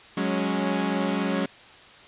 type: chord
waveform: sawtooth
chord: F# suspended second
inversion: none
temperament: equal with one note detuned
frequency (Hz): 183.83 / 207.7 / 277.2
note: F#3 / G#3 / C#4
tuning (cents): -11 / 0 / 0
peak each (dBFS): -24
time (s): 0.17-1.46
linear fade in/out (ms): 5
effects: white hiss -48 dBFS RMS until 2.07 s + resampled to 8000 Hz